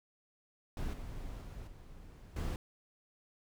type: noise with level steps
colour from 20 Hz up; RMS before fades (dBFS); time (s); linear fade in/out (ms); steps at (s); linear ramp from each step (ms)
brown; -37 / -44 / -46 / -52 / -35; 0.77-2.56; 2; 0.93 / 1.41 / 1.67 / 2.36; 5
effects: none